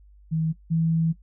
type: tone pair in turn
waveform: sine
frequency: 160 / 163.17 Hz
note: D#3 / E3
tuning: +49 / -17 cents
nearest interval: unison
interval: 34 cents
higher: second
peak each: -21 / -19 dBFS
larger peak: second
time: 0.31-0.53 / 0.7-1.13 s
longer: second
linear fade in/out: 20 ms
effects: noise-tail reverb RT60 0.1 s tail -17 dB re dry + added 50 Hz sine -49 dBFS peak until 1.22 s